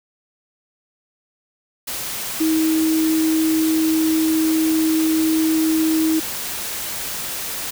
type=tone in noise; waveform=sine; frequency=318.1 Hz; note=D#4; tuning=38 cents sharp; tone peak=-15 dBFS; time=2.4-6.2 s; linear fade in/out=10 ms; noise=white; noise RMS=-27 dBFS; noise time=1.87-7.71 s; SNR=+9 dB; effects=none